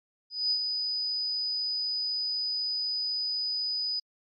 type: tone with ADSR envelope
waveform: sine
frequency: 4978 Hz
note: D#8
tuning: in tune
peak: -23 dBFS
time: 0.3-4 s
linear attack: 210 ms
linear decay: 72 ms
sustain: -5 dB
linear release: 10 ms
effects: AAC 32 kbps